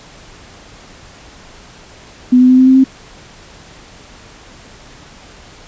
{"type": "tone with pitch steps", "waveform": "sine", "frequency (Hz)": [250.4, 253.2, 256, 258.8, 261.6, 264.5], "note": ["B3", "B3", "C4", "C4", "C4", "C4"], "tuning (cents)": [24, 43, -38, -19, 0, 19], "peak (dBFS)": -4, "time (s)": [2.32, 2.842], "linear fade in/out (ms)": 10, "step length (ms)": 87, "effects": ["pink hiss -39 dBFS RMS until 5.67 s", "resampled to 16000 Hz"]}